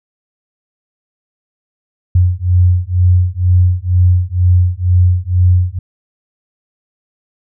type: beating tone pair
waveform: sine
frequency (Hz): 89 / 91.1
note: F2 / F#2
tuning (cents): +33 / -26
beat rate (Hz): 2.1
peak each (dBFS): -11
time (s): 2.15-5.79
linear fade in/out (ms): 5
effects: none